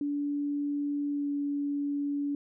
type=tone with pitch glide; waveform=sine; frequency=288.3 to 286.1 Hz; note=D4 to D4; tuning=-32 to -45 cents; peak=-28 dBFS; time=0.01-2.35 s; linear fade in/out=2 ms; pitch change=-13 cents; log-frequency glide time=1.1-1.29 s; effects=none